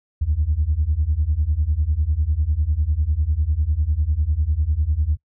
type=beating tone pair; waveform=sine; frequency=70.9 / 80.9 Hz; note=C#2 / E2; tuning=+40 / -32 cents; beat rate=10 Hz; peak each=-20 / -19 dBFS; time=0.21-5.17 s; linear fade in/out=10 ms; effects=noise-tail reverb RT60 0.1 s tail -25 dB re dry + tanh soft clip ceiling -10 dBFS